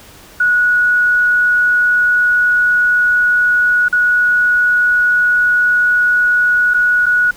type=tone with dropouts; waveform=sine; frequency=1462 Hz; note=F#6; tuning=21 cents flat; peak=-9 dBFS; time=0.4-7.31 s; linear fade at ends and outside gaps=5 ms; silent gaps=3.884-3.926 / 6.738-6.743 / 7.059-7.064 s; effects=pink hiss -40 dBFS RMS until 7.36 s